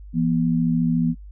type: tone pair together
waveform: sine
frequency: 168.05 / 242.1 Hz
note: E3 / B3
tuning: +34 / -34 cents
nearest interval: tritone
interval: 632 cents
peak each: -20 dBFS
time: 0.13-1.15 s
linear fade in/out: 50 ms
effects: noise-tail reverb RT60 0.1 s tail -24 dB re dry + added 50 Hz sine -37 dBFS peak until 1.31 s

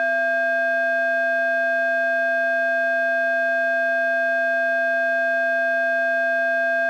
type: ring-modulated tone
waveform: triangle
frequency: 466.2 Hz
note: A#4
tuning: in tune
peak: -13 dBFS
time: 0-6.89 s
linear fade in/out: 0 ms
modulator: 1140 Hz
effects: none

